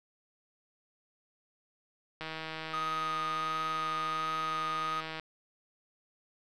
click train, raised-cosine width 0.3 ms, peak -23 dBFS, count 476, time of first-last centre 2.21-5.197 s, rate 159 Hz
triangle tone with vibrato, 1244.5 Hz, D#6, in tune, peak -30 dBFS, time 2.73-5.01 s, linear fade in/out 10 ms, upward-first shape sine, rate 1.4 Hz, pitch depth 12 cents each way
effects none

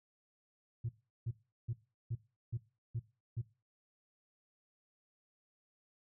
sine tone bursts, 116.6 Hz, A#2, 1 cent sharp, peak -33 dBFS, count 7, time 0.84-3.417 s, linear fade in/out 10 ms, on 51 ms, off 370 ms, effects noise-tail reverb RT60 0.3 s tail -18 dB re dry + tanh soft clip ceiling -31 dBFS

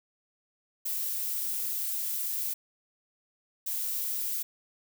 violet noise bursts at uneven times, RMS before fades -32 dBFS, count 2, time 0.85-2.54 / 3.66-4.43 s, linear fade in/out 10 ms, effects none

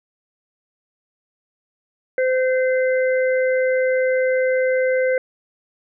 harmonic tone, 515 Hz, C5, 28 cents flat, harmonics 1 / 3 / 4, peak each -16 / -27 / -28 dBFS, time 2.18-5.18 s, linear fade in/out 2 ms, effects none

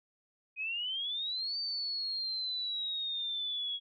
sine exponential two-way sweep, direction up then down, 2489 to 4611 to 3320 Hz, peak -33 dBFS, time 0.56-3.8 s, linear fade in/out 50 ms, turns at 1.58 s, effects none

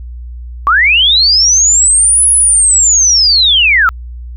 sine linear two-way sweep, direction up then down, 1087 to 10460 to 1265 Hz, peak -5 dBFS, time 0.67-3.89 s, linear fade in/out 0 ms, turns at 2.3 s, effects added 60 Hz sine -23 dBFS peak until 4.36 s

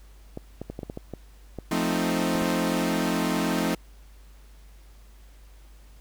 clicks, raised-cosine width 2 ms, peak -20 dBFS, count 11, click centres 0.374 / 0.616 / 0.7 / 0.791 / 0.832 / 0.899 / 0.974 / 1.137 / 1.587 / 2.354 / 2.42 s
sawtooth chord, F dominant seventh, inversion none, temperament equal, 174.61 / 220 / 261.6 / 311.1 Hz, F3 / A3 / C4 / Eb4, 0 / 0 / 0 / 0 cents, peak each -25 dBFS, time 1.71-3.75 s, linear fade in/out 5 ms
effects added 50 Hz sine -47 dBFS peak until 6 s + pink hiss -59 dBFS RMS until 6 s

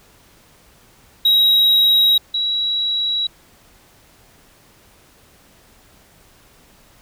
triangle / sine tone pair in turn, 3831 / 3889 Hz, A#7 / B7, +47 / -27 cents, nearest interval unison, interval 26 cents, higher second, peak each -9 / -17 dBFS, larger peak first, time 1.25-2.18 / 2.34-3.27 s, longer neither, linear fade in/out 5 ms, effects pink hiss -51 dBFS RMS until 7.01 s

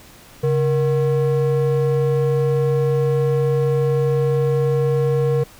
triangle ring-modulated tone, 304.2 Hz, D#4, 39 cents flat, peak -10 dBFS, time 0.43-5.44 s, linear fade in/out 10 ms, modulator 166 Hz, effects pink hiss -45 dBFS RMS until 5.59 s

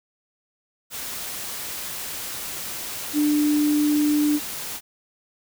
sine tone in noise, 297 Hz, D4, 20 cents sharp, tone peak -17 dBFS, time 3.13-4.4 s, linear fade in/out 50 ms, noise white, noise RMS -32 dBFS, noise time 0.9-4.81 s, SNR +12 dB, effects none

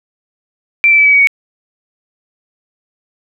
sine tone with pitch steps, 2349 / 2326 / 2303 / 2281 / 2259 / 2236 Hz, D7 / D7 / D7 / C#7 / C#7 / C#7, 0 / -17 / -34 / +49 / +32 / +14 cents, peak -5 dBFS, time 0.84-1.272 s, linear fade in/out 0 ms, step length 72 ms, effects none

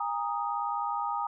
sine chord, Ab suspended second, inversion none, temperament equal with one note detuned, 813 / 932.3 / 1244.5 Hz, Ab5 / Bb5 / Eb6, -37 / 0 / 0 cents, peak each -33 dBFS, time 0-1.27 s, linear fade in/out 5 ms, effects none

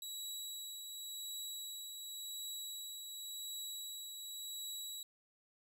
20% pulse tone with tremolo, 3894 Hz, B7, 25 cents flat, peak -36 dBFS, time 0.02-5.03 s, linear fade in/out 2 ms, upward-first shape triangle, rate 0.91 Hz, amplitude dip 40%, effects none

